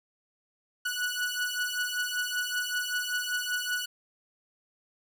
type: beating tone pair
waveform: sawtooth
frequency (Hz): 1470 / 1475.2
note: F#6 / F#6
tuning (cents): -12 / -6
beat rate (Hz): 5.2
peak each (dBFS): -29 / -28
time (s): 0.85-3.86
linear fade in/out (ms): 10
effects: none